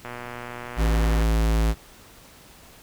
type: click train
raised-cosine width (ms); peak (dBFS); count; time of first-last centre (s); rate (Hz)
0.5; -20; 143; 0.05-1.224; 121
type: tone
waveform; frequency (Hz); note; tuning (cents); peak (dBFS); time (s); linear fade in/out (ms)
square; 55; A1; 0; -19; 0.76-1.75; 50
effects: pink hiss -49 dBFS RMS until 2.82 s